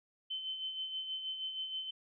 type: tone with tremolo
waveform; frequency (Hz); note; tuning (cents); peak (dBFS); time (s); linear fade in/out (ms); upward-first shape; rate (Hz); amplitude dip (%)
sine; 3067; G7; -38; -35; 0.3-1.91; 10; sine; 6.3; 50
effects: none